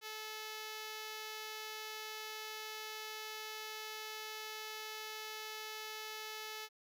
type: tone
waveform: 5% pulse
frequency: 433.2 Hz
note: A4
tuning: 27 cents flat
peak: -32 dBFS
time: 0.01-6.69 s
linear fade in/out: 50 ms
effects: none